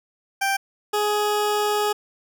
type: tone pair in turn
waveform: 20% pulse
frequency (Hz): 785 / 417.9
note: G5 / G#4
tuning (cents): +2 / +11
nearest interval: major seventh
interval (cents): 1091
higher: first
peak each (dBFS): -15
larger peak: neither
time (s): 0.41-0.57 / 0.93-1.93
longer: second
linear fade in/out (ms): 10
effects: none